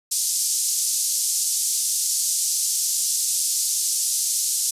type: band-pass noise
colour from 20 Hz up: pink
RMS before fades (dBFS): -23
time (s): 0.11-4.71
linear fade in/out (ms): 10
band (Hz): 5600 to 11000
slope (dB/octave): 24
effects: resampled to 32000 Hz